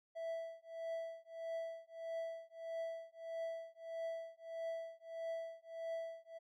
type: tone with tremolo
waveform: triangle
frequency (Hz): 659.3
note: E5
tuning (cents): 0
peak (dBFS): -36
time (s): 0.15-6.39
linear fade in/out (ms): 20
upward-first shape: triangle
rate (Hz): 1.6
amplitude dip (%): 100
effects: none